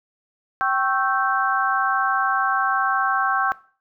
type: tone cluster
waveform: sine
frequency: 777 / 1097 / 1322 / 1556 Hz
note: G5 / C#6 / E6 / G6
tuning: -16 / -18 / +5 / -13 cents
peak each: -24 dBFS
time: 0.61-3.52 s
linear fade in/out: 0 ms
effects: noise-tail reverb RT60 0.4 s tail -18 dB re dry